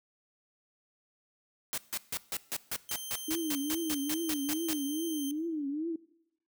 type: noise bursts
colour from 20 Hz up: white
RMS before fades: -34 dBFS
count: 16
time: 1.73-4.732 s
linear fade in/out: 0 ms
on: 47 ms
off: 150 ms
type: tone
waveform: 10% pulse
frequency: 3136 Hz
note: G7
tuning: in tune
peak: -31 dBFS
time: 2.89-5.31 s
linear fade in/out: 0 ms
type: tone with vibrato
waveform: sine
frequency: 304.9 Hz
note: D#4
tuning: 35 cents flat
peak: -31 dBFS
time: 3.28-5.96 s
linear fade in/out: 5 ms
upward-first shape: triangle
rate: 2.4 Hz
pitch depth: 200 cents each way
effects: noise-tail reverb RT60 0.8 s tail -20 dB re dry